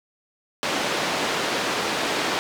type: band-pass noise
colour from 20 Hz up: pink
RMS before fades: -25 dBFS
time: 0.63-2.39 s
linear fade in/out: 0 ms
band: 310 to 5000 Hz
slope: 12 dB/octave
effects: none